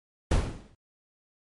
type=noise with exponential decay; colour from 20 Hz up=brown; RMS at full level=-19 dBFS; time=0.31-0.75 s; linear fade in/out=5 ms; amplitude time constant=94 ms; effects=MP3 48 kbps